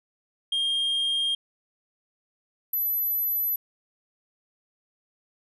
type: tone pair in turn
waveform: sine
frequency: 3219 / 11996 Hz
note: G7 / F#9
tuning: +45 / +23 cents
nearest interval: octave + major seventh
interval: 2278 cents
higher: second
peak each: -20 / -21 dBFS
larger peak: first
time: 0.52-1.35 / 2.73-3.56 s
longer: neither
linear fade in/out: 5 ms
effects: tanh soft clip ceiling -22 dBFS